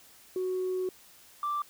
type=tone pair in turn; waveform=sine; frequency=370 / 1174.7 Hz; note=F#4 / D6; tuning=0 / 0 cents; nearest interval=octave + minor sixth; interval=2000 cents; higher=second; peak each=-27 dBFS; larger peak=neither; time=0.36-0.89 / 1.43-1.62 s; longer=first; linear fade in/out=2 ms; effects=tanh soft clip ceiling -25 dBFS + white hiss -56 dBFS RMS until 1.69 s